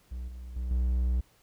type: tone with level steps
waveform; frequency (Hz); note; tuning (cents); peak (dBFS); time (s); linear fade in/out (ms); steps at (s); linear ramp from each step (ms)
triangle; 61.8; B1; +2; -32 / -37 / -28 / -22; 0.11-1.21; 10; 0.28 / 0.56 / 0.71; 2
effects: pink hiss -64 dBFS RMS until 1.42 s